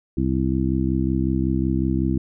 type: harmonic tone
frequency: 65.41 Hz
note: C2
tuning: in tune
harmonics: 1 / 2 / 3 / 4 / 5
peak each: -25 / -25 / -25 / -25 / -25 dBFS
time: 0.17-2.18 s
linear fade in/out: 5 ms
effects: none